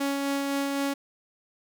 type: tone with tremolo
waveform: sawtooth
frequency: 278.6 Hz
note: C#4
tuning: 9 cents sharp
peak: -21 dBFS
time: 0-0.94 s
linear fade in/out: 10 ms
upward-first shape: sine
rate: 3.9 Hz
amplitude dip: 25%
effects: none